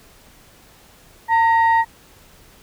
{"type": "tone pair together", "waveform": "sine", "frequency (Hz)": [909, 1894.7], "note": ["A#5", "A#6"], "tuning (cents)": [-44, 28], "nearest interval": "octave + minor second", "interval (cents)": 1272, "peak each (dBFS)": [-12, -19], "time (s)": [1.28, 1.85], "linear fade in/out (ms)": 50, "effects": ["tanh soft clip ceiling -7 dBFS", "pink hiss -49 dBFS RMS until 2.62 s"]}